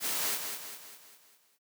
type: noise with echo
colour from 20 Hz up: white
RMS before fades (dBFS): -32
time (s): 0-0.39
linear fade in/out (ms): 50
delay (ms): 200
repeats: 6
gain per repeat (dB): -6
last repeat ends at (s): 1.59
effects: high-pass 200 Hz 12 dB/octave